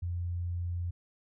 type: tone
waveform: sine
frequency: 87.31 Hz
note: F2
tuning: in tune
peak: -31 dBFS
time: 0.02-0.91 s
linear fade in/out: 10 ms
effects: none